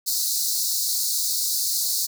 pink high-pass noise, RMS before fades -24 dBFS, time 0.06-2.07 s, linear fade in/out 20 ms, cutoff 4000 Hz, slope 96 dB/octave, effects none

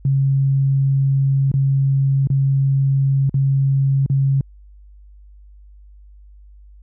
sine tone with dropouts, 136.6 Hz, C#3, 25 cents flat, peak -13 dBFS, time 0.05-4.41 s, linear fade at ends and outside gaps 2 ms, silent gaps 1.516-1.539 / 2.272-2.301 / 3.295-3.342 / 4.062-4.099 s, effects added 50 Hz sine -41 dBFS peak until 6.82 s

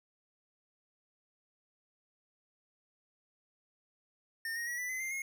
square tone with pitch steps, 1819 / 1871.2 / 1924.9 / 1980.2 / 2037 / 2096 / 2156 Hz, A#6 / A#6 / B6 / B6 / C7 / C7 / C#7, -43 / +6 / -45 / +4 / -47 / +2 / -49 cents, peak -36 dBFS, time 4.45-5.22 s, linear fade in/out 2 ms, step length 110 ms, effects 12-bit

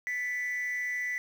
sine tone with amplitude modulation, 1982 Hz, B6, 6 cents sharp, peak -25 dBFS, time 0.07-1.18 s, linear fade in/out 0 ms, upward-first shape sine, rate 234 Hz, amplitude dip 65%, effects tanh soft clip ceiling -27 dBFS + 9-bit

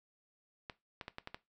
clicks, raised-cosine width 0.3 ms, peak -26 dBFS, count 6, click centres 0.698 / 1.012 / 1.081 / 1.184 / 1.274 / 1.345 s, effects noise-tail reverb RT60 0.2 s tail -17 dB re dry

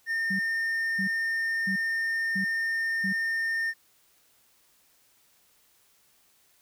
triangle tone, 1817 Hz, A#6, 45 cents flat, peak -24 dBFS, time 0.06-3.74 s, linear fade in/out 50 ms
sine tone bursts, 192.7 Hz, G3, 29 cents flat, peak -29 dBFS, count 5, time 0.3-3.13 s, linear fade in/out 10 ms, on 94 ms, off 590 ms
effects white hiss -64 dBFS RMS until 6.61 s

